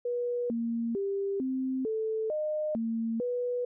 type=tone with pitch steps; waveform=sine; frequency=484.8 / 231.8 / 395.8 / 261.3 / 439.7 / 611 / 227.2 / 490.6 Hz; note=B4 / A#3 / G4 / C4 / A4 / D#5 / A#3 / B4; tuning=-32 / -10 / +17 / -2 / -1 / -32 / -44 / -12 cents; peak=-28 dBFS; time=0.05-3.65 s; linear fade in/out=5 ms; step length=450 ms; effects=none